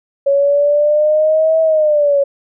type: exponential two-way sweep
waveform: sine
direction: up then down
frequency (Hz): 554.4 to 647 to 554.4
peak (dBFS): -9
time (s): 0.26-2.24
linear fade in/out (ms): 10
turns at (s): 1.61
effects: none